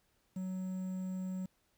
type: tone with quantisation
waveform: triangle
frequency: 186.2 Hz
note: F#3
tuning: 11 cents sharp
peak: -34 dBFS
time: 0.36-1.46 s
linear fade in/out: 5 ms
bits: 10
effects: pink hiss -75 dBFS RMS until 1.77 s